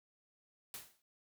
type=noise with exponential decay; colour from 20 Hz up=white; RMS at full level=-43 dBFS; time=0.74-1.02 s; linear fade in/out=1 ms; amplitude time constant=59 ms; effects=none